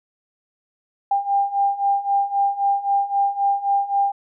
sine beating tone pair, 796 / 799.8 Hz, G5 / G5, +26 / +35 cents, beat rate 3.8 Hz, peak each -22 / -19 dBFS, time 1.11-4.12 s, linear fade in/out 5 ms, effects none

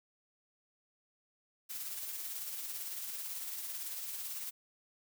blue noise with tremolo, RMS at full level -40 dBFS, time 1.69-4.51 s, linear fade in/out 20 ms, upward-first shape sine, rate 18 Hz, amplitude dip 35%, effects none

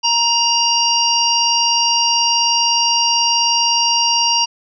harmonic tone, 939 Hz, A#5, 12 cents sharp, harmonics 1 / 3 / 5 / 6, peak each -18 / -18 / -18 / -18 dBFS, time 0.03-4.46 s, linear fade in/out 20 ms, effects none

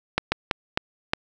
slowing click train, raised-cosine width 0.3 ms, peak -4 dBFS, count 5, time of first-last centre 0.18-1.135 s, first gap 140 ms, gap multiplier 1.37, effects none

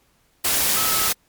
sine tone in noise, 1295 Hz, E6, 31 cents flat, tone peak -27 dBFS, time 0.76-1.09 s, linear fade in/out 10 ms, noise white, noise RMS -20 dBFS, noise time 0.44-1.13 s, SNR -10 dB, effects pink hiss -62 dBFS RMS until 1.28 s + MP3 96 kbps

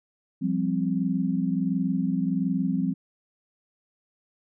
sine chord, F suspended second, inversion none, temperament equal, 174.61 / 196 / 261.6 Hz, F3 / G3 / C4, 0 / 0 / 0 cents, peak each -27 dBFS, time 0.41-2.94 s, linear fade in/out 20 ms, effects none

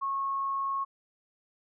sine tone, 1094 Hz, C#6, 23 cents flat, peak -28 dBFS, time 0.01-0.85 s, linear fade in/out 20 ms, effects none

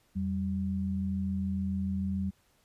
sine tone pair together, 85.88 / 192.8 Hz, F2 / G3, -29 / -28 cents, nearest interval octave + major second, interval 1401 cents, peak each -34 / -30 dBFS, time 0.15-2.31 s, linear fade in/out 20 ms, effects pink hiss -68 dBFS RMS until 2.64 s + resampled to 32000 Hz

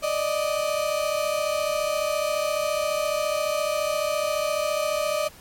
35% pulse tone pair together, 587.8 / 622.3 Hz, D5 / D#5, +1 / 0 cents, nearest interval minor second, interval 99 cents, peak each -24 / -24 dBFS, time 0.02-5.29 s, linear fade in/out 20 ms, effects pink hiss -48 dBFS RMS until 5.4 s + MP3 64 kbps

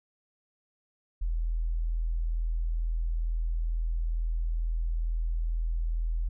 sine tone, 41.11 Hz, E1, 4 cents flat, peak -26 dBFS, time 1.21-6.29 s, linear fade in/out 10 ms, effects none

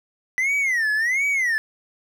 triangle tone with vibrato, 1970 Hz, B6, 5 cents flat, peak -17 dBFS, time 0.38-1.58 s, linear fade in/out 0 ms, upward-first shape sine, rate 1.4 Hz, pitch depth 250 cents each way, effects none

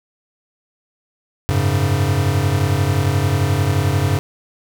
square chord, F# suspended second, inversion none, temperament equal, 92.5 / 103.83 / 138.59 Hz, F#2 / G#2 / C#3, 0 / 0 / 0 cents, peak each -20 dBFS, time 1.49-4.19 s, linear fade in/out 0 ms, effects none

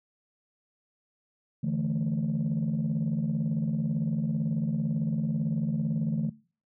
sine chord, D suspended second, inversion none, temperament equal, 146.83 / 164.81 / 220 Hz, D3 / E3 / A3, 0 / 0 / 0 cents, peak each -29 dBFS, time 1.63-6.3 s, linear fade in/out 10 ms, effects noise-tail reverb RT60 0.4 s tail -22 dB re dry + tanh soft clip ceiling -21 dBFS

